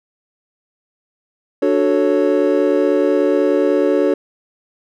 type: chord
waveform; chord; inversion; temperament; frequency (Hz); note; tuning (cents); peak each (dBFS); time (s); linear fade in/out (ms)
triangle; D major seventh; none; equal; 293.7 / 370 / 440 / 554.4; D4 / F#4 / A4 / C#5; 0 / 0 / 0 / 0; -16; 1.62-4.14; 5
effects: none